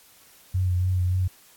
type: tone with vibrato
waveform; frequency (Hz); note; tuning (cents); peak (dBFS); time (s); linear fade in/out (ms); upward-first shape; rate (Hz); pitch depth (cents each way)
sine; 91.2; F#2; -24; -20; 0.54-1.28; 10; sine; 3.5; 30
effects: white hiss -54 dBFS RMS until 1.56 s + AAC 64 kbps